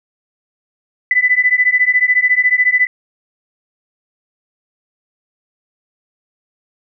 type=beating tone pair; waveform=sine; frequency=1990 / 2004 Hz; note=B6 / B6; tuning=+13 / +25 cents; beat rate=14 Hz; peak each=-13 dBFS; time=1.11-2.87 s; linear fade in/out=2 ms; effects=none